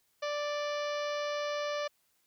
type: harmonic tone with a mistuned harmonic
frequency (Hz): 587.3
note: D5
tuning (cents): 0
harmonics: 1 / 2 / 3 / 4 / 5 / 6 / 7 / 8 / 9 / 10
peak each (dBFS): -33 / -39 / -43 / -45 / -47 / -49 / -50 / -51 / -52 / -53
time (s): 0.22-1.88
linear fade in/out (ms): 10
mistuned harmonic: 7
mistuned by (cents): +16
effects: white hiss -73 dBFS RMS until 2.26 s